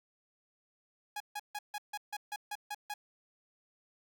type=tone bursts; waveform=sawtooth; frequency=830.6 Hz; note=G#5; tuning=in tune; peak=-33 dBFS; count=10; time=1.16-2.94 s; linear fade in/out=5 ms; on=43 ms; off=150 ms; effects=none